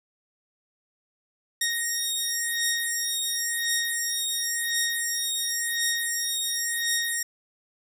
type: beating tone pair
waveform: 10% pulse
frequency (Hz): 1864.7 / 1865.64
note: A#6 / A#6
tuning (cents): 0 / +1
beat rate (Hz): 0.94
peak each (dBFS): -19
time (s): 1.61-7.23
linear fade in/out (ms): 5
effects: none